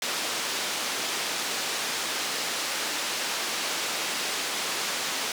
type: band-pass noise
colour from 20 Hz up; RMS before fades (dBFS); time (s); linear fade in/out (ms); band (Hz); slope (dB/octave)
white; -30; 0.02-5.32; 2; 250 to 5700; 12
effects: none